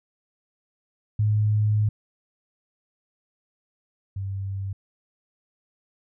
sine tone pair in turn, 106.1 / 97.52 Hz, G#2 / G2, +38 / -8 cents, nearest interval minor second, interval 146 cents, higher first, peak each -18 / -27 dBFS, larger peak first, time 1.19-1.89 / 4.16-4.73 s, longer first, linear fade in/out 5 ms, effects none

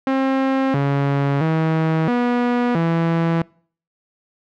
sawtooth tone with pitch steps, 266.9 / 140.2 / 160.1 / 243.2 / 166.1 Hz, C4 / C#3 / D#3 / B3 / E3, +35 / +20 / +50 / -26 / +13 cents, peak -12 dBFS, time 0.07-3.42 s, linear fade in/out 2 ms, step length 670 ms, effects noise-tail reverb RT60 0.5 s tail -25 dB re dry + low-pass 2000 Hz 12 dB/octave

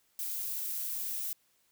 violet noise, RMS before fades -36 dBFS, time 0.19-1.33 s, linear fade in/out 2 ms, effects white hiss -71 dBFS RMS until 1.71 s

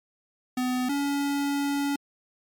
square tone pair in turn, 251.9 / 283 Hz, B3 / C#4, +34 / +36 cents, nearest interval major second, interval 202 cents, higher second, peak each -25 dBFS, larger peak neither, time 0.57-0.89 / 0.89-1.96 s, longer second, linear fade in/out 5 ms, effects MP3 96 kbps

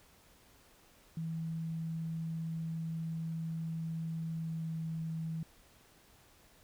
sine tone with pitch glide, 162.7 to 161.58 Hz, E3 to E3, -22 to -34 cents, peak -35 dBFS, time 1.17-5.43 s, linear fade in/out 2 ms, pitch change -12 cents, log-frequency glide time 4.27-4.76 s, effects pink hiss -63 dBFS RMS until 6.63 s

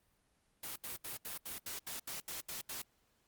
white noise bursts, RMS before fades -43 dBFS, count 11, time 0.63-2.82 s, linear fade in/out 5 ms, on 130 ms, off 76 ms, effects pink hiss -75 dBFS RMS until 3.27 s + Opus 32 kbps

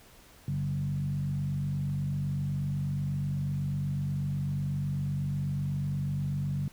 sine tone with frequency modulation, 142.8 Hz, D3, 48 cents flat, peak -28 dBFS, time 0.48-6.68 s, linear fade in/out 2 ms, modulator 48.1 Hz, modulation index 0.81, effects pink hiss -56 dBFS RMS until 6.72 s

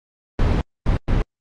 brown noise bursts at uneven times, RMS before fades -17 dBFS, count 3, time 0.39-0.61 / 0.86-0.97 / 1.08-1.22 s, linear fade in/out 2 ms, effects low-pass 4000 Hz 12 dB/octave + Opus 24 kbps

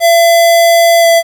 square tone with pitch glide, 675 to 670 Hz, E5 to E5, +41 to +28 cents, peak -5 dBFS, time 0-1.23 s, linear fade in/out 50 ms, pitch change -13 cents, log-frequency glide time 1.01-1.06 s, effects 7-bit

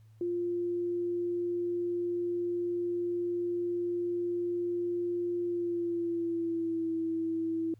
sine tone with pitch glide, 349.2 to 327.7 Hz, F4 to E4, 0 to -10 cents, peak -29 dBFS, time 0.21-7.74 s, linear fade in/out 2 ms, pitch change -110 cents, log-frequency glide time 5.43-6.91 s, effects added 109 Hz sine -54 dBFS peak until 7.79 s + pink hiss -74 dBFS RMS until 7.79 s

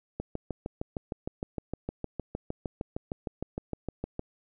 click train, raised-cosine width 2 ms, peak -19 dBFS, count 27, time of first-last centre 0.2-4.194 s, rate 6.51 Hz, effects none

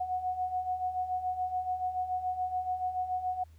sine beating tone pair, 730 / 737 Hz, F#5 / F#5, -24 / -7 cents, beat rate 7 Hz, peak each -37 / -31 dBFS, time 0-3.44 s, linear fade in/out 10 ms, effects added 80 Hz sine -52 dBFS peak until 3.58 s + pink hiss -69 dBFS RMS until 3.58 s

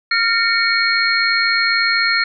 sine tone cluster, 1394 / 1828 / 2228 / 4249 Hz, F6 / A#6 / C#7 / C8, -4 / -34 / +8 / +26 cents, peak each -19 dBFS, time 0.11-2.24 s, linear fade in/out 5 ms, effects none

